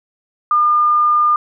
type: tone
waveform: sine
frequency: 1208 Hz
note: D6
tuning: 48 cents sharp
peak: -10 dBFS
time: 0.51-1.36 s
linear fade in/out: 2 ms
effects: none